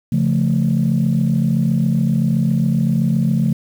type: chord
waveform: sine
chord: Db augmented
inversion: none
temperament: equal with one note detuned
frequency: 138.59 / 172.41 / 220 Hz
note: Db3 / F3 / A3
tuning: 0 / -22 / 0 cents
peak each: -17 dBFS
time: 0.12-3.53 s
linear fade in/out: 5 ms
effects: tanh soft clip ceiling -7 dBFS + 7-bit